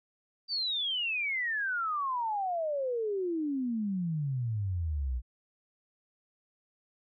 sine exponential sweep, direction down, 4700 to 58.27 Hz, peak -29 dBFS, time 0.48-5.22 s, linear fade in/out 50 ms, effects none

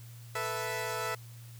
15% pulse chord, A suspended second, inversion none, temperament equal, 440 / 493.9 / 659.3 Hz, A4 / B4 / E5, 0 / 0 / 0 cents, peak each -31 dBFS, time 0.35-1.15 s, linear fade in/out 5 ms, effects added 117 Hz sine -46 dBFS peak until 1.59 s + white hiss -57 dBFS RMS until 1.59 s

